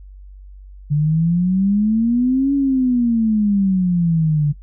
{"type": "exponential two-way sweep", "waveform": "sine", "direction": "up then down", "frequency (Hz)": [144.2, 281.8, 144.2], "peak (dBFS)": -13, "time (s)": [0.9, 4.53], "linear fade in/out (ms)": 20, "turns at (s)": 2.54, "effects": ["noise-tail reverb RT60 0.1 s tail -20 dB re dry", "added 48 Hz sine -36 dBFS peak until 4.62 s"]}